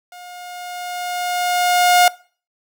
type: tone with level ramp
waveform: sawtooth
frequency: 715 Hz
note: F5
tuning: 41 cents sharp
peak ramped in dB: -33 to -5 dBFS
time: 0.12-2.08 s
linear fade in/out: 2 ms
effects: noise-tail reverb RT60 0.4 s tail -21 dB re dry